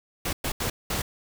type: noise bursts at uneven times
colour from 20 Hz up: pink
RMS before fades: -28 dBFS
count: 4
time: 0.25-0.33 / 0.44-0.52 / 0.6-0.7 / 0.9-1.02 s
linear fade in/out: 5 ms
effects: none